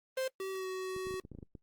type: tone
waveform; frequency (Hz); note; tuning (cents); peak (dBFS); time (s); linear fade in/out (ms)
45% pulse; 523.3; C5; 0; -32; 0.17-0.28; 5
type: tone with pitch glide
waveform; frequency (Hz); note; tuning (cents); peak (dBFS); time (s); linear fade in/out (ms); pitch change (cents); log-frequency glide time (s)
square; 383.3 to 374.5; G4 to F#4; -39 to +21; -37; 0.4-1.2; 2; -40; 0.51-0.66
type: clicks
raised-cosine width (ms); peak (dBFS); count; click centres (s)
3; -34; 10; 0.964 / 1.07 / 1.11 / 1.141 / 1.251 / 1.317 / 1.35 / 1.387 / 1.428 / 1.552
effects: noise-tail reverb RT60 0.1 s tail -25 dB re dry + Opus 24 kbps